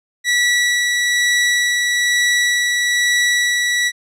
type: tone with tremolo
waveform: sawtooth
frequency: 1946 Hz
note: B6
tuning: 26 cents flat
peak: -9 dBFS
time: 0.24-3.92 s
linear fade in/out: 50 ms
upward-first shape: sine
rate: 1.1 Hz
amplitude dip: 25%
effects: low-pass 9000 Hz 12 dB/octave